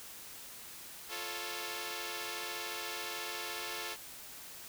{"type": "chord", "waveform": "5% pulse", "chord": "F augmented", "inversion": "none", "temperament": "equal", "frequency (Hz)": [349.2, 440, 554.4], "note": ["F4", "A4", "C#5"], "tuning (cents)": [0, 0, 0], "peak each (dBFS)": [-32, -30, -34], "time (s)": [1.08, 3.97], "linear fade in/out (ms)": 50, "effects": ["white hiss -49 dBFS RMS until 4.68 s"]}